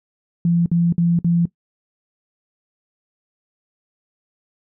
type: tone bursts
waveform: sine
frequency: 170.8 Hz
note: F3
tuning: 38 cents flat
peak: -13 dBFS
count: 4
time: 0.45-1.455 s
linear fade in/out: 2 ms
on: 210 ms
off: 55 ms
effects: noise-tail reverb RT60 0.1 s tail -19 dB re dry